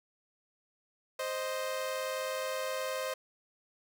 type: tone pair together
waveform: sawtooth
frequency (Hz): 523 / 622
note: C5 / D#5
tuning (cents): -1 / -1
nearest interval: minor third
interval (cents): 300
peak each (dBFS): -31 / -34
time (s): 1.19-3.14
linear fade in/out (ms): 5
effects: none